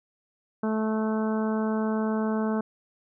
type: harmonic tone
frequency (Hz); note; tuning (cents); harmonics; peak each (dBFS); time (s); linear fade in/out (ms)
218.1; A3; -15; 1 / 2 / 3 / 4 / 5 / 6 / 7; -25 / -31 / -35 / -37 / -39 / -41 / -42; 0.63-2.61; 5
effects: none